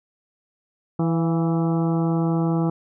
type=harmonic tone with a mistuned harmonic; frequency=164.81 Hz; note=E3; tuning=in tune; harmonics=1 / 2 / 3 / 4 / 5 / 6 / 7 / 8; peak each=-20 / -24 / -32 / -34 / -33 / -40 / -38 / -40 dBFS; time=0.99-2.7 s; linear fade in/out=5 ms; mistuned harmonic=4; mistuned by=+52 cents; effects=none